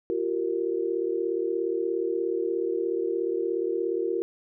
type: tone cluster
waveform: sine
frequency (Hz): 345.8 / 382.7 / 463.1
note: F4 / G4 / A#4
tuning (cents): -17 / -42 / -11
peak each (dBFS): -29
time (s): 0.1-4.22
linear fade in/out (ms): 0
effects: none